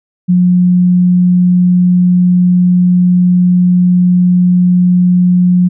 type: tone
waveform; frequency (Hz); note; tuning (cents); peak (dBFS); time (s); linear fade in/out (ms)
sine; 179.4; F3; +47; -5; 0.28-5.69; 20
effects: none